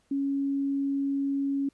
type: tone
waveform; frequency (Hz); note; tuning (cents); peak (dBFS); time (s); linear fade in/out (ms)
sine; 277.2; C#4; 0; -25; 0.11-1.69; 5
effects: pink hiss -69 dBFS RMS until 1.73 s + resampled to 24000 Hz